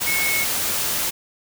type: tone in noise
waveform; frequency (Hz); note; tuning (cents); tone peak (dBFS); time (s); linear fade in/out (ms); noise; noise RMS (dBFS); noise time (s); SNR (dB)
sine; 2193; C#7; -19; -21; 0.06-0.45; 20; white; -23; 0-1.11; -1
effects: none